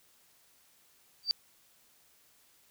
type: tone with exponential growth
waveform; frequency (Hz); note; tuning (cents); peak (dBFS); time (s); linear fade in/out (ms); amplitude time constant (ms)
sine; 4645; D8; -20; -20; 1.23-1.31; 0; 17
effects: white hiss -65 dBFS RMS until 2.7 s